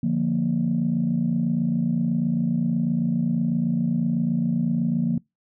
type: chord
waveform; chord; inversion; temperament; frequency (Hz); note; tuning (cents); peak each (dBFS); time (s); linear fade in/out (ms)
sine; Bb major; first; equal; 146.83 / 174.61 / 233.1; D3 / F3 / Bb3; 0 / 0 / 0; -27 / -23 / -22; 0.03-5.18; 5
effects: noise-tail reverb RT60 0.2 s tail -26 dB re dry + tanh soft clip ceiling -13 dBFS